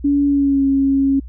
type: tone with pitch glide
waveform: sine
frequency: 284.3 to 273.3 Hz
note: C#4 to C#4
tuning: +44 to -24 cents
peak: -12 dBFS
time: 0.04-1.2 s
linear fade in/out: 10 ms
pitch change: -68 cents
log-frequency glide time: 0.27-0.65 s
effects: added 61 Hz sine -30 dBFS peak until 1.28 s